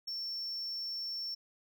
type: tone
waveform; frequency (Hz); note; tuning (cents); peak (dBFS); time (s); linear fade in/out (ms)
triangle; 5430; F8; -50; -35; 0.07-1.35; 10
effects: none